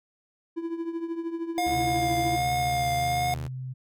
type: tone with tremolo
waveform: triangle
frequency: 333.2 Hz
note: E4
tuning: 19 cents sharp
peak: -24 dBFS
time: 0.56-2.37 s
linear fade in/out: 20 ms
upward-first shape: triangle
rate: 13 Hz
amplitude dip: 75%
type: tone with vibrato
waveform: square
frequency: 711 Hz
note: F5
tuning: 31 cents sharp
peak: -25 dBFS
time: 1.58-3.34 s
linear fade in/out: 0 ms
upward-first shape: triangle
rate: 1.3 Hz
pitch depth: 21 cents each way
type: tone with pitch glide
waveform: sawtooth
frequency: 71.8 to 77.4 Hz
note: D2 to D#2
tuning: -39 to -9 cents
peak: -31 dBFS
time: 1.66-3.48 s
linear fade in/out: 10 ms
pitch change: +130 cents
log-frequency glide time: 2.84-3.06 s
type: tone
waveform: sine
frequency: 129 Hz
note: C3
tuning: 24 cents flat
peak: -32 dBFS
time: 1.72-3.74 s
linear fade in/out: 20 ms
effects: none